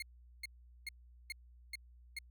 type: tone bursts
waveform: 30% pulse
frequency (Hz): 2149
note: C7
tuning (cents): +46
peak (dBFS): -37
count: 6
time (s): 0-2.188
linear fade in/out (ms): 2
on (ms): 23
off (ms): 410
effects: added 60 Hz sine -57 dBFS peak until 2.3 s